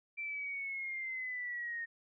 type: linear sweep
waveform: sine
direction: down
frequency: 2349 to 1842 Hz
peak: -37 dBFS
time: 0.17-1.86 s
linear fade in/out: 20 ms
effects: none